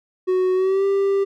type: tone with pitch glide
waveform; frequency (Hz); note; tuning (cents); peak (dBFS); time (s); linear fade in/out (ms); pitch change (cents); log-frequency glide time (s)
triangle; 370 to 394.3; F#4 to G4; 0 to +10; -14; 0.27-1.25; 20; +110; 0.54-0.85
effects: none